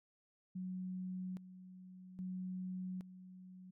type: tone with tremolo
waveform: sine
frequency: 184.5 Hz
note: F#3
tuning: 5 cents flat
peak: -40 dBFS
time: 0.55-3.71 s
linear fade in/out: 10 ms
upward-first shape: square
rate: 0.61 Hz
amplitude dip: 75%
effects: none